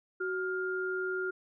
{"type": "tone pair together", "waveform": "sine", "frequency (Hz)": [372.7, 1407], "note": ["F#4", "F6"], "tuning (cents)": [13, 12], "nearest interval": "octave + major seventh", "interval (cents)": 2299, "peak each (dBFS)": [-33, -34], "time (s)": [0.2, 1.31], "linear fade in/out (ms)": 10, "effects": []}